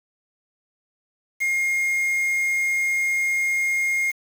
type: tone with quantisation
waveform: triangle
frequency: 2135 Hz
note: C7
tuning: 34 cents sharp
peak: -18 dBFS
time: 1.4-4.12 s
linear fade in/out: 20 ms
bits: 6
effects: none